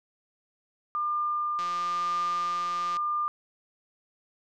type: tone with tremolo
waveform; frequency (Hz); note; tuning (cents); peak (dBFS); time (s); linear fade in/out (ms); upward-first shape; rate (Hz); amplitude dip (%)
sine; 1200; D6; +37; -25; 0.95-3.28; 0; triangle; 1; 25
type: click train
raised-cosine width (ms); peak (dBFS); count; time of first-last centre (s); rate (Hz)
0.2; -24; 245; 1.59-2.969; 177
effects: none